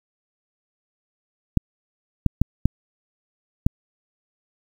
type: clicks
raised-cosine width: 5 ms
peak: -3 dBFS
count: 5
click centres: 1.573 / 2.263 / 2.416 / 2.656 / 3.665 s
effects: 7-bit